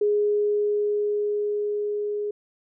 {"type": "tone with level ramp", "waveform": "sine", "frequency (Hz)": 415.3, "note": "G#4", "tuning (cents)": 0, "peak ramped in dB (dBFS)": [-18, -25], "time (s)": [0.01, 2.31], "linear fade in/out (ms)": 5, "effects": []}